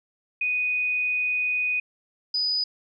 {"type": "tone pair in turn", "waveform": "sine", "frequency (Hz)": [2486, 4972], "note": ["D#7", "D#8"], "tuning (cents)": [-2, -2], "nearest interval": "octave", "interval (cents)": 1200, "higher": "second", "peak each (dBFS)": -22, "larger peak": "neither", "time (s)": [[0.41, 1.8], [2.34, 2.64]], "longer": "first", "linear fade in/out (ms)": 5, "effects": []}